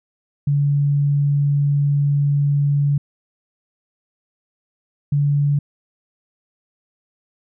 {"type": "tone pair in turn", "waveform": "sine", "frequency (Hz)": [143.1, 143.8], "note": ["D3", "D3"], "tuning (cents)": [-45, -36], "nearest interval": "unison", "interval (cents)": 9, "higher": "second", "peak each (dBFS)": -14, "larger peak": "neither", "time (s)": [[0.47, 2.98], [5.12, 5.59]], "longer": "first", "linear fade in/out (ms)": 5, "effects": []}